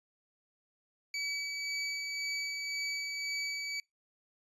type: tone with tremolo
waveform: 25% pulse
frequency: 2286 Hz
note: D7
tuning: 47 cents flat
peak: -29 dBFS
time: 1.14-3.8 s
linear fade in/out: 2 ms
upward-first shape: sine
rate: 1.9 Hz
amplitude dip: 30%
effects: noise-tail reverb RT60 0.2 s tail -26 dB re dry + resampled to 24000 Hz

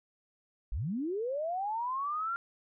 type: linear sweep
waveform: sine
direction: up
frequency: 37.88 to 1396.9 Hz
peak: -31 dBFS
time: 0.72-2.36 s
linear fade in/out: 0 ms
effects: none

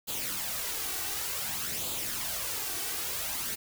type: noise with flanger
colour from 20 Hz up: white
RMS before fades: -34 dBFS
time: 0.07-3.56 s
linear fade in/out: 20 ms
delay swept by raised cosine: 0.26 to 2.66 ms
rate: 0.55 Hz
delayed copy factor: +0.55
effects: none

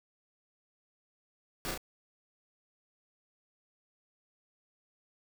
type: noise with echo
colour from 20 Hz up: pink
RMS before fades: -37 dBFS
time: 1.65-1.71 s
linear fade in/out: 0 ms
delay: 33 ms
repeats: 2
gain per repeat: -2 dB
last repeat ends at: 1.776 s
effects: none

